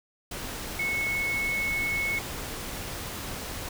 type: tone in noise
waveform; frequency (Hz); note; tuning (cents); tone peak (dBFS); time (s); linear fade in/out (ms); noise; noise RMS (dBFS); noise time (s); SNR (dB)
sine; 2198; C#7; -15; -26; 0.79-2.19; 5; pink; -36; 0.31-3.69; +7
effects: none